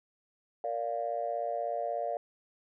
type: chord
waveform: sine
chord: Bb major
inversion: none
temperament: just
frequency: 466.2 / 582.7 / 699.2 Hz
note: Bb4 / D5 / F5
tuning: 0 / -14 / +2 cents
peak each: -38 / -34 / -33 dBFS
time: 0.64-2.17 s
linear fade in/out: 2 ms
effects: tanh soft clip ceiling -21 dBFS